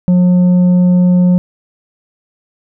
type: tone with tanh clipping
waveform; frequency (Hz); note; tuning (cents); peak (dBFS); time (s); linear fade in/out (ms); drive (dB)
sine; 179.6; F3; +49; -7; 0.08-1.38; 0; 5
effects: none